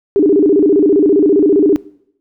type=tone with vibrato; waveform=sine; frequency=345.7 Hz; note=F4; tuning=18 cents flat; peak=-7 dBFS; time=0.16-1.76 s; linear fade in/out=0 ms; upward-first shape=square; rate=15 Hz; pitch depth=250 cents each way; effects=noise-tail reverb RT60 0.7 s tail -21 dB re dry